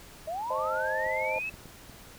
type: linear sweep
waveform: sine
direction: up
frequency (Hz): 612 to 2637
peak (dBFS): -31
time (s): 0.27-1.5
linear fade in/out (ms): 10
type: chord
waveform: sine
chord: A diminished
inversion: first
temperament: equal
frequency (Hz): 523.3 / 622.3 / 880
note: C5 / Eb5 / A5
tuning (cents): 0 / 0 / 0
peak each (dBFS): -33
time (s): 0.5-1.39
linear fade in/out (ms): 5
type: clicks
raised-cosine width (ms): 3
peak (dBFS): -35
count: 5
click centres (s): 1.064 / 1.362 / 1.541 / 1.657 / 1.897
effects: pink hiss -50 dBFS RMS until 2.18 s